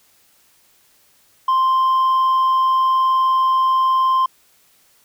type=tone with hard clipping; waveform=triangle; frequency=1046.5 Hz; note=C6; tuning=in tune; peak=-12 dBFS; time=1.48-4.26 s; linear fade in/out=5 ms; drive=1 dB; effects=white hiss -56 dBFS RMS until 5.04 s